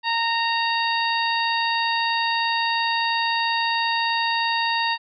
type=harmonic tone with a mistuned harmonic; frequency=923 Hz; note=A#5; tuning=17 cents flat; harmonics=1 / 2 / 3 / 4 / 5; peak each=-23 / -26 / -28 / -29 / -30 dBFS; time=0.03-4.98 s; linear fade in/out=50 ms; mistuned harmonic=4; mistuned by=+24 cents; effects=none